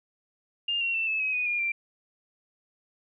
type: tone with pitch steps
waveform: sine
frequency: 2810 / 2741 / 2674 / 2608 / 2544 / 2482 / 2421 / 2362 Hz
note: F7 / F7 / E7 / E7 / D#7 / D#7 / D#7 / D7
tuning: +10 / -33 / +24 / -19 / +38 / -5 / -48 / +9 cents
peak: -25 dBFS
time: 0.68-1.72 s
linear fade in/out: 5 ms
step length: 130 ms
effects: none